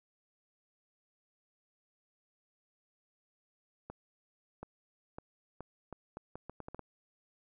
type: accelerating click train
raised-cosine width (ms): 1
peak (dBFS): -29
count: 12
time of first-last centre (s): 3.9-6.793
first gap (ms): 730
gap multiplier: 0.76
effects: none